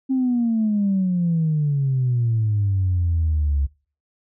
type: exponential sweep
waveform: sine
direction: down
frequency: 267.7 to 68.2 Hz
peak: -16 dBFS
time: 0.09-3.67 s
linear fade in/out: 20 ms
effects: noise-tail reverb RT60 0.4 s tail -24 dB re dry + tanh soft clip ceiling -13 dBFS